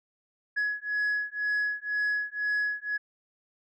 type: beating tone pair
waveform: sine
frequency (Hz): 1682 / 1684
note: G#6 / G#6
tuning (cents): +22 / +24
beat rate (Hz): 2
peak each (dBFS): -28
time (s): 0.56-2.98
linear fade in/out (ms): 20
effects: tanh soft clip ceiling -23 dBFS